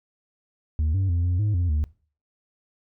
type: tone with pitch steps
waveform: sine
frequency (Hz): 77.5 / 96.2 / 86.1 / 88.9 / 105 / 87.7 / 75.6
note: D#2 / G2 / F2 / F2 / G#2 / F2 / D#2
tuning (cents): -6 / -32 / -24 / +31 / +19 / +8 / -49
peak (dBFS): -17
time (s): 0.79-1.84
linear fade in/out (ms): 0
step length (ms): 150
effects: noise-tail reverb RT60 0.4 s tail -22 dB re dry + tanh soft clip ceiling -19 dBFS